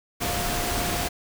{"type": "tone in noise", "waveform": "sine", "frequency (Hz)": 704, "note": "F5", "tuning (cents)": 14, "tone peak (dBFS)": -32, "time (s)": [0.2, 1.09], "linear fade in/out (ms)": 20, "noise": "pink", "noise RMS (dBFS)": -27, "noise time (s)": [0.2, 1.09], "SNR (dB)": -8, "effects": []}